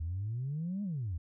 sine exponential two-way sweep, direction up then down, 77.2 to 210.2 to 77.2 Hz, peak -32 dBFS, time 0-1.18 s, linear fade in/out 10 ms, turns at 0.83 s, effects tanh soft clip ceiling -29 dBFS

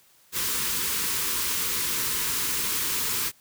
white band-stop noise, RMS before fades -27 dBFS, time 0.32-3.32 s, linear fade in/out 50 ms, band 510 to 890 Hz, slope 96 dB/octave, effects white hiss -59 dBFS RMS until 3.4 s

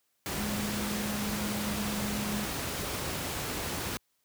sine tone in noise, 207.7 Hz, G#3, in tune, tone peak -33 dBFS, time 0.38-2.45 s, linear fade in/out 0 ms, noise pink, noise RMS -34 dBFS, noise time 0.26-3.97 s, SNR -2 dB, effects white hiss -75 dBFS RMS until 4.24 s + high-pass 60 Hz 12 dB/octave

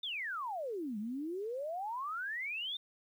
sine exponential two-way sweep, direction down then up, 3663 to 201 to 3663 Hz, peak -36 dBFS, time 0.03-2.77 s, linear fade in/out 5 ms, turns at 0.98 s, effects 11-bit

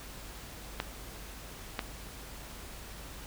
clicks, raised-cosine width 0.3 ms, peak -15 dBFS, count 2, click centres 0.801 / 1.792 s, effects added 50 Hz sine -48 dBFS peak until 3.26 s + pink hiss -47 dBFS RMS until 3.26 s

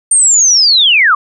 sine linear sweep, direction down, 8870 to 1108.7 Hz, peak -5 dBFS, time 0.11-1.15 s, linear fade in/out 5 ms, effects none

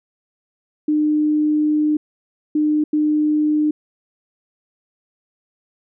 sine tone bursts at uneven times, 302.6 Hz, D#4, 48 cents flat, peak -14 dBFS, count 3, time 0.88-1.97 / 2.55-2.84 / 2.93-3.71 s, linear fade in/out 5 ms, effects none

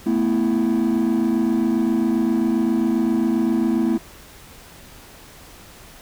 triangle chord, A suspended second, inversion none, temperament just, 220 / 247.5 / 330 Hz, A3 / B3 / E4, 0 / +4 / +2 cents, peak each -18 dBFS, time 0.06-3.98 s, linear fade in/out 10 ms, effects tanh soft clip ceiling -11 dBFS + pink hiss -44 dBFS RMS until 6.01 s

